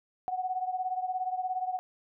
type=beating tone pair; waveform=sine; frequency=737 / 754 Hz; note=F#5 / F#5; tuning=-7 / +32 cents; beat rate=17 Hz; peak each=-31 / -35 dBFS; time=0.28-1.79 s; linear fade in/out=0 ms; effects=none